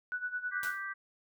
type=tone with tremolo; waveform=sine; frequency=1480 Hz; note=F#6; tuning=in tune; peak=-31 dBFS; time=0.12-0.74 s; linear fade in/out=0 ms; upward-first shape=sine; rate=9.4 Hz; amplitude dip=80%
type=chord; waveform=sine; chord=G major; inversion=second; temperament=just; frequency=1176 / 1568 / 1960 Hz; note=D6 / G6 / B6; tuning=+2 / 0 / -14 cents; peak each=-43 / -38 / -43 dBFS; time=0.51-0.94 s; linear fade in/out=20 ms
type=noise with exponential decay; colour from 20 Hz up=white; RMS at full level=-39 dBFS; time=0.63-0.85 s; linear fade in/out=2 ms; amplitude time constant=46 ms
effects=none